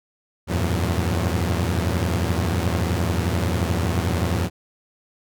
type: tone cluster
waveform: sawtooth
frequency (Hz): 83.1 / 94.5 / 108.1 / 115.8 / 180.6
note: E2 / F#2 / A2 / A#2 / F#3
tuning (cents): +15 / +37 / -30 / -11 / -42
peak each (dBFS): -19 / -22 / -26 / -25 / -27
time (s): 0.47-4.5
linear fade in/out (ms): 50
effects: none